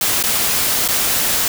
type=noise with dropouts; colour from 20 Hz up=white; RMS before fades=-17 dBFS; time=0.01-1.48 s; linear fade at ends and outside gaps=2 ms; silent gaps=0.228-0.237 / 0.879-0.886 s; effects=none